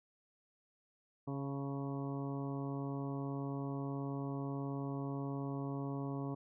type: harmonic tone with a mistuned harmonic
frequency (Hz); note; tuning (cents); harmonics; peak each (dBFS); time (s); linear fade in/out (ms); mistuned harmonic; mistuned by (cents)
138.59; C#3; 0; 1 / 2 / 3 / 4 / 5 / 6 / 7 / 8; -40 / -41 / -47 / -52 / -51 / -56 / -53 / -53; 1.27-6.35; 10; 6; +58
effects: none